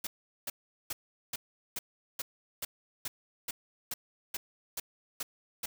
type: noise bursts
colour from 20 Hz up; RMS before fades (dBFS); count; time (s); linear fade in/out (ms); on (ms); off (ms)
white; -36; 14; 0.04-5.66; 5; 30; 400
effects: none